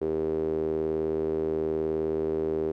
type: tone with band-pass filter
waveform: sawtooth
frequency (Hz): 79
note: D#2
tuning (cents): +27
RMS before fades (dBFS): -28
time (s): 0.01-2.72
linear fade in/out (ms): 10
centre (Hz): 400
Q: 6.3
effects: none